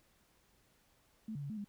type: tone with pitch steps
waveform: sine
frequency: 218.9 / 143.4 / 141.1 / 216.6 / 203.7 Hz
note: A3 / D3 / C#3 / A3 / G#3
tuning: -9 / -41 / +31 / -27 / -33 cents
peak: -39 dBFS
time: 1.28-1.645 s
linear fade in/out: 5 ms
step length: 73 ms
effects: pink hiss -71 dBFS RMS until 1.68 s